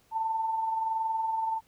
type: tone with amplitude modulation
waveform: sine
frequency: 892 Hz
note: A5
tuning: 23 cents sharp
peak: -25 dBFS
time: 0.11-1.61 s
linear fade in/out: 50 ms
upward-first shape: sine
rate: 21.3 Hz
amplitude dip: 40%
effects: pink hiss -65 dBFS RMS until 1.67 s